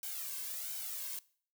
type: noise with flanger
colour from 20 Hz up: blue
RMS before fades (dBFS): -41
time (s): 0.03-1.19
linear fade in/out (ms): 2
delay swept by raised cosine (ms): 1.3 to 1.88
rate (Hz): 1.4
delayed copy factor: +0.85
effects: noise-tail reverb RT60 0.5 s tail -21 dB re dry